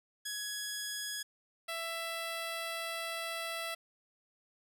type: tone pair in turn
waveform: 10% pulse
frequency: 1674 / 664.3 Hz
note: G#6 / E5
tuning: +13 / +13 cents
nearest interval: octave + major third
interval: 1600 cents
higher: first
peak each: -28 dBFS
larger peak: neither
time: 0.25-1.23 / 1.68-3.75 s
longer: second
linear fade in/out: 10 ms
effects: none